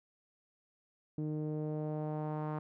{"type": "tone with low-pass filter sweep", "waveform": "sawtooth", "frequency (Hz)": 152.8, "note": "D#3", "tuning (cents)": -31, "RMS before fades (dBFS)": -37, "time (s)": [1.18, 2.59], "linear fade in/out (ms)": 2, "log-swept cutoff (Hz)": [340, 1100], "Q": 1.9, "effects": []}